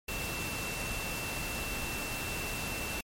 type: tone in noise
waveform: sine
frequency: 2685 Hz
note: E7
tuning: 31 cents sharp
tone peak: -39 dBFS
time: 0.08-3.01 s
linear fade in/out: 5 ms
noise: pink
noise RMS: -37 dBFS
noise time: 0.08-3.01 s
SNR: -5 dB
effects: MP3 64 kbps